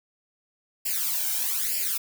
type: noise with flanger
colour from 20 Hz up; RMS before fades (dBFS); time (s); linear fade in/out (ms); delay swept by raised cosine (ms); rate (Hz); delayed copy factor
blue; -27; 0.85-1.98; 10; 0.4 to 1.34; 1.1; +1
effects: none